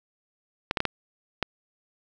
clicks, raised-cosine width 0.3 ms, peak -8 dBFS, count 5, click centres 0.711 / 0.772 / 0.804 / 0.853 / 1.427 s, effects none

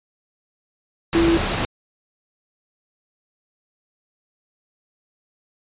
sine tone in noise, 334.4 Hz, E4, 25 cents sharp, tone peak -14 dBFS, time 1.15-1.37 s, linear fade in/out 0 ms, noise pink, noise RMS -22 dBFS, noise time 1.13-1.65 s, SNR +5 dB, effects resampled to 8000 Hz

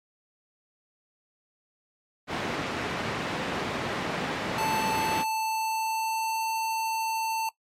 pink band-pass noise, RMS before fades -31 dBFS, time 2.27-5.25 s, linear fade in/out 50 ms, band 160 to 2900 Hz, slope 12 dB/octave
square tone with pitch glide, 880 to 893.3 Hz, A5 to A5, 0 to +26 cents, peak -27 dBFS, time 4.58-7.49 s, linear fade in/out 2 ms, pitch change +26 cents, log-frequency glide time 5.12-6.46 s
effects noise-tail reverb RT60 0.1 s tail -19 dB re dry + MP3 64 kbps

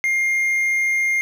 triangle tone, 2119 Hz, C7, 21 cents sharp, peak -15 dBFS, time 0.04-1.21 s, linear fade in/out 0 ms, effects none

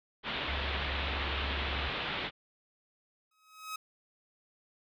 white low-pass noise, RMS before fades -36 dBFS, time 0.23-2.31 s, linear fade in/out 50 ms, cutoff 3700 Hz, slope 48 dB/octave
sine tone with vibrato, 69.3 Hz, C#2, in tune, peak -35 dBFS, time 0.47-1.9 s, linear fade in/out 20 ms, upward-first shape square, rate 19 Hz, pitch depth 100 cents each way
sawtooth tone with exponential growth, 1273 Hz, D#6, 39 cents sharp, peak -31 dBFS, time 3.31-3.76 s, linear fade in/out 5 ms, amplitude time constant 96 ms
effects none

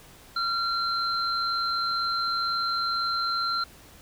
sine tone pair together, 1372 / 4111 Hz, F6 / C8, -31 / -31 cents, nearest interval octave + perfect fifth, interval 1900 cents, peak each -26 / -29 dBFS, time 0.36-3.64 s, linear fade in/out 5 ms, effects pink hiss -51 dBFS RMS until 4.01 s

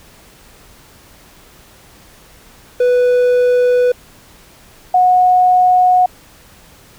triangle / sine tone pair in turn, 494.1 / 730.3 Hz, B4 / F#5, +1 / -23 cents, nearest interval perfect fifth, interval 676 cents, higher second, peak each -7 dBFS, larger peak neither, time 2.8-3.92 / 4.94-6.06 s, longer neither, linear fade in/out 5 ms, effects pink hiss -44 dBFS RMS until 6.98 s

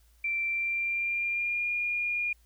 sine tone with pitch glide, 2349 to 2423 Hz, D7 to D#7, 0 to -47 cents, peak -27 dBFS, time 0.24-2.33 s, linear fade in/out 5 ms, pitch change +53 cents, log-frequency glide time 0.47-1.7 s, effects added 57 Hz sine -59 dBFS peak until 2.45 s + white hiss -68 dBFS RMS until 2.45 s

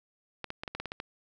clicks, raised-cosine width 0.3 ms, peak -20 dBFS, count 9, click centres 0.443 / 0.504 / 0.635 / 0.678 / 0.75 / 0.8 / 0.857 / 0.919 / 1.001 s, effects none

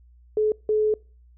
sine tone bursts at uneven times, 428.4 Hz, A4, 46 cents flat, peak -18 dBFS, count 2, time 0.37-0.52 / 0.69-0.94 s, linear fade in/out 2 ms, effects noise-tail reverb RT60 0.4 s tail -26 dB re dry + added 60 Hz sine -50 dBFS peak until 1.37 s

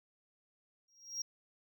triangle tone with exponential growth, 5620 Hz, F8, 10 cents sharp, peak -32 dBFS, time 0.88-1.22 s, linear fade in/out 5 ms, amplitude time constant 73 ms, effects none

